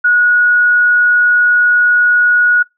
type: tone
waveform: sine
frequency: 1456 Hz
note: F#6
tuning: 28 cents flat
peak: -7 dBFS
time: 0.04-2.63 s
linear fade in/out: 10 ms
effects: noise-tail reverb RT60 0.2 s tail -26 dB re dry